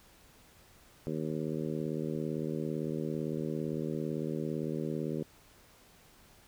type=harmonic tone; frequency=77.78 Hz; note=D#2; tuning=in tune; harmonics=2 / 3 / 4 / 5 / 6 / 7; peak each=-37 / -38 / -39 / -39 / -42 / -45 dBFS; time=1.07-5.23 s; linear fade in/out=0 ms; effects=pink hiss -60 dBFS RMS until 6.47 s